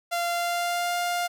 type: tone with pitch glide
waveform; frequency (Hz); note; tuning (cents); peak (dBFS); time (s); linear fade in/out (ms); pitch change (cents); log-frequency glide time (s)
sawtooth; 691 to 702.7; F5 to F5; -19 to +10; -21; 0.11-1.28; 20; +29; 0.28-0.97
effects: none